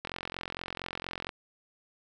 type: click train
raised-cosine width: 0.3 ms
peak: -19 dBFS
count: 56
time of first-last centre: 0.05-1.292 s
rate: 44.3 Hz
effects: none